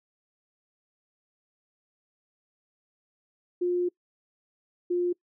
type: tone pair in turn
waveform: sine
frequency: 355.1 / 353.4 Hz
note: F4 / F4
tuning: +29 / +21 cents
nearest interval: unison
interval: 8 cents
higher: first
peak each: -23 dBFS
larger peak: neither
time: 3.61-3.89 / 4.9-5.13 s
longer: first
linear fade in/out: 10 ms
effects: noise-tail reverb RT60 0.1 s tail -24 dB re dry